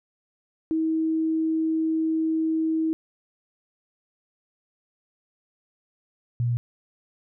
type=tone pair in turn; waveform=sine; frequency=320 / 119.86 Hz; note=D#4 / A#2; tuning=+49 / +49 cents; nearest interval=octave + perfect fourth; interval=1700 cents; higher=first; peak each=-21 dBFS; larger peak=neither; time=0.71-2.93 / 6.4-6.57 s; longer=first; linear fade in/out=0 ms; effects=none